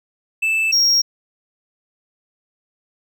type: tone pair in turn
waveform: triangle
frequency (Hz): 2637 / 5588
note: E7 / F8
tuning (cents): 0 / 0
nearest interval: octave + minor second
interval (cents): 1300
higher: second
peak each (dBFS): -14 / -11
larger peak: second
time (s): 0.42-0.72 / 0.72-1.02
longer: neither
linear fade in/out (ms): 10
effects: none